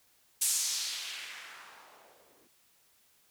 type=noise with low-pass filter sweep; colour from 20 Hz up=violet; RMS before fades=-37 dBFS; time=0.41-2.48 s; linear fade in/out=10 ms; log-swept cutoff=9300 to 330 Hz; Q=1.5; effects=white hiss -67 dBFS RMS until 3.3 s